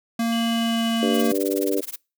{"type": "tone with pitch glide", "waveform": "square", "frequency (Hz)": [230.5, 228.6], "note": ["A#3", "A#3"], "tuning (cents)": [-19, -34], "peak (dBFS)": -21, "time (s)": [0.19, 1.32], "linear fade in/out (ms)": 5, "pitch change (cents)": -15, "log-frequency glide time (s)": [0.49, 0.88]}
{"type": "tone", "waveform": "triangle", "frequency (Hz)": 2960, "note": "F#7", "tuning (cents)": 0, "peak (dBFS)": -28, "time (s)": [0.32, 1.21], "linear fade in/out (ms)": 5}
{"type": "harmonic tone", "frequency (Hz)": 98, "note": "G2", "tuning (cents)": 0, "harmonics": [3, 4, 5, 6], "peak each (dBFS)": [-24, -25, -26, -30], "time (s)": [1.02, 1.81], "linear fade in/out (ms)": 10}
{"type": "noise with tremolo", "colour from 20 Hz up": "blue", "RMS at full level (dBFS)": -30, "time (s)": [1.14, 1.96], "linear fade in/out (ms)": 2, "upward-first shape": "sine", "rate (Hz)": 19, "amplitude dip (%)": 100}
{"effects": ["noise-tail reverb RT60 0.3 s tail -26 dB re dry"]}